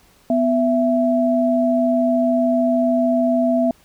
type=tone pair together; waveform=sine; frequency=248.9 / 664.5 Hz; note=B3 / E5; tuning=+14 / +14 cents; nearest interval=octave + perfect fourth; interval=1700 cents; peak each=-17 dBFS; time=0.3-3.71 s; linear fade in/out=2 ms; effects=pink hiss -54 dBFS RMS until 3.84 s